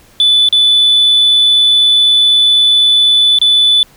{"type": "tone with dropouts", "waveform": "sine", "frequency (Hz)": 3484, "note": "A7", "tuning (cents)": -18, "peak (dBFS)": -4, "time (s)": [0.2, 3.83], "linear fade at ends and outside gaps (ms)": 1, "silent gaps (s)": [[0.488, 0.526], [3.387, 3.415]], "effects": ["tanh soft clip ceiling -3 dBFS", "pink hiss -45 dBFS RMS until 3.96 s"]}